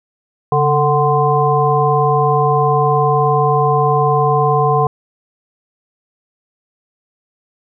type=harmonic tone with a mistuned harmonic; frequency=148.4 Hz; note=D3; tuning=18 cents sharp; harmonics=1 / 3 / 5 / 7; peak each=-16 / -16 / -16 / -16 dBFS; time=0.52-4.87 s; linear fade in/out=2 ms; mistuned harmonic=1; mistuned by=-92 cents; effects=none